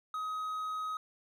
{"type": "tone with hard clipping", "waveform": "triangle", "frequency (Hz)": 1263, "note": "D#6", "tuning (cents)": 26, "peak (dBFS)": -35, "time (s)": [0.14, 0.97], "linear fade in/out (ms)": 2, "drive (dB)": 6, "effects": []}